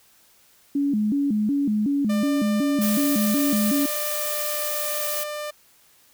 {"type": "tone with vibrato", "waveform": "sine", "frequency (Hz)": 244.6, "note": "B3", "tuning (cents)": -16, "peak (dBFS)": -19, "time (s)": [0.75, 3.86], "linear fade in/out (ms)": 5, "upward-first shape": "square", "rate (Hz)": 2.7, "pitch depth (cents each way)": 250}
{"type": "tone", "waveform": "sawtooth", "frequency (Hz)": 597, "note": "D5", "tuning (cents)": 28, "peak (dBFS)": -25, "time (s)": [2.09, 5.51], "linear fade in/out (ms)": 10}
{"type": "noise", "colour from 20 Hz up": "blue", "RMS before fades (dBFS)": -28, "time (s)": [2.81, 5.24], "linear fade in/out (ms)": 10}
{"effects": ["white hiss -57 dBFS RMS until 6.13 s"]}